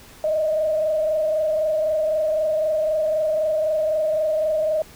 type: tone with frequency modulation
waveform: sine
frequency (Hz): 622.3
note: D#5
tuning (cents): 0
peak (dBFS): -18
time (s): 0.24-4.82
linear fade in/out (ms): 2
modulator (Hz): 23.9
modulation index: 0.78
effects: pink hiss -46 dBFS RMS until 4.95 s